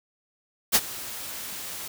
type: noise with ADSR envelope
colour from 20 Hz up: white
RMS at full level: -17 dBFS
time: 0.72-1.88 s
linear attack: 33 ms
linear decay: 45 ms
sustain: -19 dB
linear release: 4 ms
effects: none